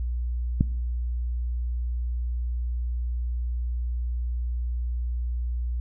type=click; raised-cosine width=5 ms; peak=-7 dBFS; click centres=0.609 s; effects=noise-tail reverb RT60 0.8 s tail -21 dB re dry + added 60 Hz sine -25 dBFS peak until 5.8 s